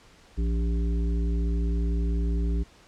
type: harmonic tone with a mistuned harmonic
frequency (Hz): 57.7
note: A#1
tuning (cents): -17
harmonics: 1 / 3 / 5 / 7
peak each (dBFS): -23 / -33 / -37 / -40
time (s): 0.37-2.64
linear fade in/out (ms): 20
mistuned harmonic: 7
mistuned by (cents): -27
effects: pink hiss -55 dBFS RMS until 2.87 s + low-pass 7000 Hz 12 dB/octave